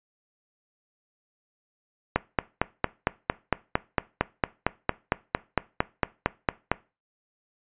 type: click train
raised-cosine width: 0.5 ms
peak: -5 dBFS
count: 21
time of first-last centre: 2.16-6.716 s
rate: 4.39 Hz
effects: noise-tail reverb RT60 0.3 s tail -20 dB re dry + resampled to 8000 Hz